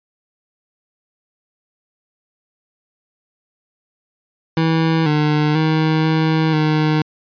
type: tone with pitch steps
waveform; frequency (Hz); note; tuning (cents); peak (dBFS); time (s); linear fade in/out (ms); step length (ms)
25% pulse; 162.1 / 150.7 / 157.5 / 158.7 / 154.2; E3 / D3 / D#3 / D#3 / D#3; -29 / +45 / +21 / +35 / -15; -10; 4.57-7.02; 2; 490
effects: resampled to 11025 Hz